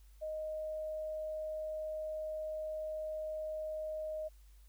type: tone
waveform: sine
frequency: 622.3 Hz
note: D#5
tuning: in tune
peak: -37 dBFS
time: 0.21-4.29 s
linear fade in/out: 20 ms
effects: added 50 Hz sine -56 dBFS peak until 4.68 s + white hiss -71 dBFS RMS until 4.68 s